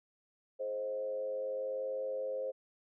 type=tone with frequency modulation; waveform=sine; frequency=527 Hz; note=C5; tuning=12 cents sharp; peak=-34 dBFS; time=0.59-2.52 s; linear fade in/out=20 ms; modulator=101 Hz; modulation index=0.6; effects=none